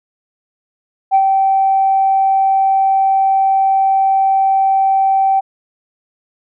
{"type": "tone with ADSR envelope", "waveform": "sine", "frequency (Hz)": 775, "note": "G5", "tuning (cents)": -20, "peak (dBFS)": -5, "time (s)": [1.11, 5.41], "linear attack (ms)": 36, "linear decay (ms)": 65, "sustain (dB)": -4, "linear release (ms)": 22, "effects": ["tanh soft clip ceiling -3 dBFS"]}